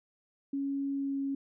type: tone with pitch glide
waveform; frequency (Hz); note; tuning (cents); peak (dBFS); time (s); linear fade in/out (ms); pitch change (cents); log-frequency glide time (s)
sine; 277.2 to 275.1; C#4 to C#4; 0 to -13; -30; 0.53-1.35; 5; -13; 0.93-1.19
effects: none